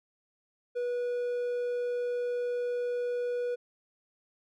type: tone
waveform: triangle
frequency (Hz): 487.2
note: B4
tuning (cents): -24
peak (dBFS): -27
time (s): 0.75-3.56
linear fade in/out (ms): 20
effects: none